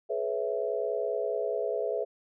sine chord, C# minor seventh, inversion second, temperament equal with one note detuned, 424 / 493.9 / 554.4 / 659.3 Hz, G#4 / B4 / C#5 / E5, +36 / 0 / 0 / 0 cents, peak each -32 / -33 / -36 / -33 dBFS, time 0.09-2.05 s, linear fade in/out 20 ms, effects none

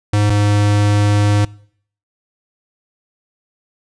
square tone pair in turn, 103.83 / 103.23 Hz, G#2 / G#2, 0 / -10 cents, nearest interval unison, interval 10 cents, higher first, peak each -12 dBFS, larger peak neither, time 0.13-0.3 / 0.3-1.45 s, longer second, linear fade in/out 5 ms, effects noise-tail reverb RT60 0.6 s tail -23 dB re dry + resampled to 22050 Hz

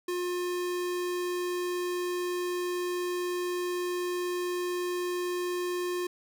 square tone, 356.4 Hz, F4, 35 cents sharp, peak -30 dBFS, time 0.08-6.07 s, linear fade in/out 5 ms, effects none

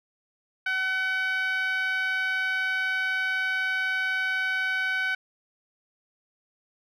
10% pulse tone with band-pass filter, 756 Hz, F#5, 37 cents sharp, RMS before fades -27 dBFS, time 0.66-5.15 s, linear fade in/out 5 ms, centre 1700 Hz, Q 4.8, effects none

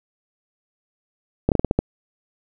slowing click train, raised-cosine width 2 ms, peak -3 dBFS, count 7, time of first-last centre 1.49-1.79 s, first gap 28 ms, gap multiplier 1.23, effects none

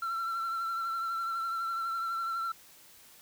sine tone with vibrato, 1351 Hz, E6, 42 cents sharp, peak -28 dBFS, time 0.02-2.52 s, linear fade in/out 5 ms, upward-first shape sine, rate 12 Hz, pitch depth 30 cents each way, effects tanh soft clip ceiling -30 dBFS + white hiss -56 dBFS RMS until 3.21 s

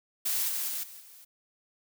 blue noise with level steps, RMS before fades -29 / -32 / -34 / -47 / -52 dBFS, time 0.25-1.25 s, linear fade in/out 10 ms, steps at 0.48 / 0.68 / 0.83 / 1 s, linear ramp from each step 5 ms, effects none

